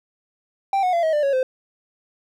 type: tone with pitch steps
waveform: triangle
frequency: 784 / 731.5 / 682.5 / 636.8 / 594.2 / 554.4 / 517.2 Hz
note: G5 / F#5 / F5 / D#5 / D5 / C#5 / C5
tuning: 0 / -20 / -40 / +40 / +20 / 0 / -20 cents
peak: -15 dBFS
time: 0.73-1.43 s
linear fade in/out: 2 ms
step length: 100 ms
effects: none